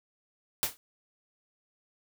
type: noise with exponential decay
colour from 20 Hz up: white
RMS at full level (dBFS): -24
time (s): 0.63-0.77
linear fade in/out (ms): 0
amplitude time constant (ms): 30
effects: none